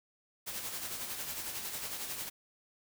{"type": "noise with tremolo", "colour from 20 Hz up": "white", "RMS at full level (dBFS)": -38, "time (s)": [0.46, 2.3], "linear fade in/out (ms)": 20, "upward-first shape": "sine", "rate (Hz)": 11, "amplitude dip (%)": 45, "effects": []}